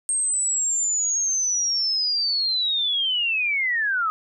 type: linear sweep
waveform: sine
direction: down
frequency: 8520 to 1244.5 Hz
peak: -20 dBFS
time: 0.09-4.1 s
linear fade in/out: 0 ms
effects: none